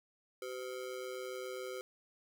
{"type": "ring-modulated tone", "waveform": "square", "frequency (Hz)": 445.2, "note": "A4", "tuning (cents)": 20, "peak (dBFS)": -38, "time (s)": [0.42, 1.81], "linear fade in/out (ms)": 0, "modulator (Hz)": 63.6, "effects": []}